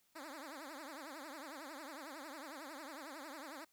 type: tone with vibrato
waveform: 10% pulse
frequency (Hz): 293.7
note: D4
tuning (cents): 0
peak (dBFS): -39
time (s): 0.15-3.65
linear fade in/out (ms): 10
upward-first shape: triangle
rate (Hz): 11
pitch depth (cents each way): 240
effects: white hiss -75 dBFS RMS until 3.72 s